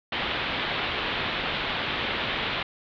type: low-pass noise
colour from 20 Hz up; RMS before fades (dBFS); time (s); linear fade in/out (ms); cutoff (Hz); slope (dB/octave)
white; -29; 0.12-2.63; 5; 3700; 48
effects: none